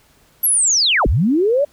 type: linear two-way sweep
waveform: sine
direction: down then up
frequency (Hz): 11840 to 32.7 to 599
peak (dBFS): -12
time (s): 0.43-1.65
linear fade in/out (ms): 10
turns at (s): 1.07
effects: pink hiss -54 dBFS RMS until 1.72 s